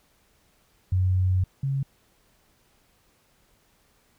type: tone pair in turn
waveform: sine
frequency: 92.5 / 136.69 Hz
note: F#2 / C#3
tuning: 0 / -24 cents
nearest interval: perfect fifth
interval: 676 cents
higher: second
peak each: -19 / -23 dBFS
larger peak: first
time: 0.92-1.44 / 1.63-1.83 s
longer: first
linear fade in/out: 5 ms
effects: pink hiss -64 dBFS RMS until 4.18 s